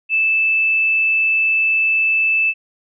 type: tone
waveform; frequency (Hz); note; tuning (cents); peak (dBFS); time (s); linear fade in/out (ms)
sine; 2632; E7; -3; -13; 0.09-2.54; 50
effects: none